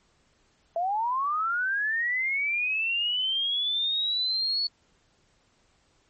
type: linear sweep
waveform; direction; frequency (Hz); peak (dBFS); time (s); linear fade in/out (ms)
sine; up; 657 to 4435; -24; 0.76-4.67; 2
effects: pink hiss -66 dBFS RMS until 6.09 s + MP3 32 kbps

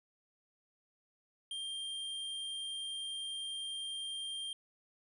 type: tone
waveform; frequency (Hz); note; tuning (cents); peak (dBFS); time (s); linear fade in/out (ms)
square; 3185; G7; +27; -39; 1.51-4.53; 2
effects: resampled to 24000 Hz

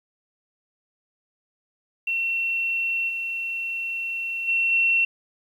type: tone with level steps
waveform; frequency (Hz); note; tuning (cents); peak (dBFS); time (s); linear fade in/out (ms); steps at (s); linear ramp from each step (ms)
sine; 2715; F7; -50; -22 / -26 / -19 / -17; 2.07-5.05; 5; 3.08 / 4.47 / 4.71; 20
effects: 9-bit

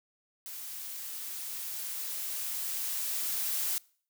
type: noise with level ramp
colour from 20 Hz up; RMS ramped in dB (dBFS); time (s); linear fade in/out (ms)
blue; -42 to -31; 0.46-3.78; 0
effects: noise-tail reverb RT60 0.5 s tail -24 dB re dry

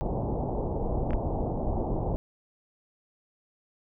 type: low-pass noise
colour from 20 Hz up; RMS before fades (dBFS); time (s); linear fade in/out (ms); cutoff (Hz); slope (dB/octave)
pink; -29; 0.01-2.16; 0; 870; 48
type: clicks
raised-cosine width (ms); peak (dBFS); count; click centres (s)
0.5; -24; 2; 1.107 / 1.133
effects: none

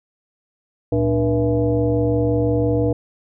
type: tone with frequency modulation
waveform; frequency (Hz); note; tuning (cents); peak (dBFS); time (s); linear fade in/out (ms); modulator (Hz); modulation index
sine; 297.4; D4; +22; -15; 0.92-2.93; 5; 183; 1.5
effects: none

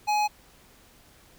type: tone with notch filter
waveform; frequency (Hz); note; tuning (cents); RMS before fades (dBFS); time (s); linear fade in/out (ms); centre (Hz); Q
square; 840; G#5; +19; -24; 0.07-0.28; 20; 11000; 0.65
effects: pink hiss -56 dBFS RMS until 1.38 s

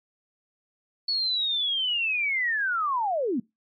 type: linear sweep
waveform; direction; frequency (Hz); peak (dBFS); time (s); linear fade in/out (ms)
sine; down; 4435 to 207.7; -23; 1.08-3.4; 5
effects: noise-tail reverb RT60 0.2 s tail -23 dB re dry + MP3 48 kbps

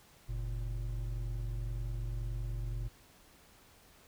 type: tone pair together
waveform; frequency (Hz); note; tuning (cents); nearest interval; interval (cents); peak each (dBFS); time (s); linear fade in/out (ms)
triangle; 45.76 / 115.4; F#1 / A#2; -18 / -17; octave + major third; 1601; -34 / -37; 0.28-2.89; 20
effects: pink hiss -61 dBFS RMS until 4.07 s

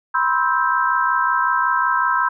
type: chord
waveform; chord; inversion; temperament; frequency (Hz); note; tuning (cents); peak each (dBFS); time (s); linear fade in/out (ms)
sine; C major seventh; third; just; 981.1 / 1046.5 / 1308.1 / 1569.8; B5 / C6 / E6 / G6; -12 / 0 / -14 / +2; -21; 0.14-2.29; 10
effects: none

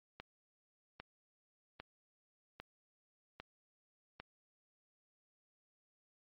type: click train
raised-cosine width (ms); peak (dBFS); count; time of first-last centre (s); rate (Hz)
0.3; -29; 6; 0.2-4.2; 1.25
effects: low-pass 5000 Hz 12 dB/octave + MP3 32 kbps

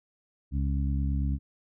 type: harmonic tone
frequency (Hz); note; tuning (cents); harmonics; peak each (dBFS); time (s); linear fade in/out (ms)
69; C#2; -7; 1 / 2 / 3 / 4; -26 / -32 / -36 / -38; 0.51-1.39; 50
effects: none

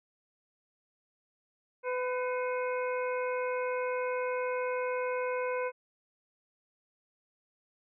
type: harmonic tone with a mistuned harmonic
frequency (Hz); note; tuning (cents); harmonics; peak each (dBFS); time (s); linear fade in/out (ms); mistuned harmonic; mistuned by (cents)
502; B4; +28; 1 / 2 / 3 / 4 / 5; -31 / -37 / -41 / -43 / -45; 1.83-5.72; 50; 4; +130
effects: none

